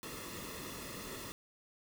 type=noise with comb filter; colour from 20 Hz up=pink; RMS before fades=-45 dBFS; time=0.03-1.32 s; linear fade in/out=0 ms; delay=1.3 ms; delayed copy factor=-0.7; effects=none